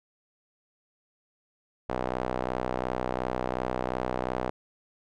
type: tone with band-pass filter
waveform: sawtooth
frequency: 62.8 Hz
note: B1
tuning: 30 cents sharp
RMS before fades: -31 dBFS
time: 1.89-4.5 s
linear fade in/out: 5 ms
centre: 690 Hz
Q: 1.2
effects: none